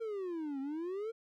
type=exponential two-way sweep; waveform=triangle; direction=down then up; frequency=465.2 to 265.2 to 465.2 Hz; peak=-34 dBFS; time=0-1.12 s; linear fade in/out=20 ms; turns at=0.6 s; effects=none